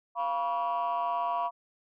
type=tone cluster; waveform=sine; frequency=694 / 972 / 1129 Hz; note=F5 / B5 / C#6; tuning=-11 / -28 / +31 cents; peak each=-30 / -29 / -32 dBFS; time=0.15-1.51 s; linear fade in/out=50 ms; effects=tanh soft clip ceiling -23 dBFS